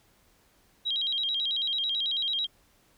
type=tone with vibrato; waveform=sine; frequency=3520 Hz; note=A7; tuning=in tune; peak=-26 dBFS; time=0.85-2.47 s; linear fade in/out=20 ms; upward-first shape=square; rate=9.1 Hz; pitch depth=160 cents each way; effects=pink hiss -64 dBFS RMS until 2.97 s